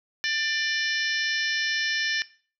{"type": "harmonic tone with a mistuned harmonic", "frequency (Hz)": 593, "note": "D5", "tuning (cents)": 17, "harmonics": [3, 4, 5, 6, 7, 8, 9, 10], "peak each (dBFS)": [-27, -32, -33, -36, -35, -42, -32, -41], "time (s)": [0.24, 2.22], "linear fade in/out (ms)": 0, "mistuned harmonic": 10, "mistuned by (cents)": -28, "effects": ["noise-tail reverb RT60 0.4 s tail -19 dB re dry"]}